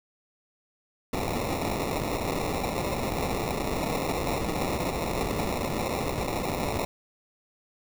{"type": "noise with sample-and-hold", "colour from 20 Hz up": "blue", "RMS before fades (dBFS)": -29, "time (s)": [1.13, 6.85], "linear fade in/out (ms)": 2, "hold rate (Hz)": 1575, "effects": []}